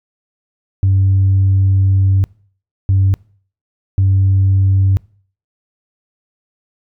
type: tone bursts at uneven times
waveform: sine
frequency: 96.4 Hz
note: G2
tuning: 28 cents flat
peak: -7 dBFS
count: 3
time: 0.83-2.24 / 2.89-3.14 / 3.98-4.97 s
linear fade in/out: 0 ms
effects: noise-tail reverb RT60 0.5 s tail -25 dB re dry + tanh soft clip ceiling -6 dBFS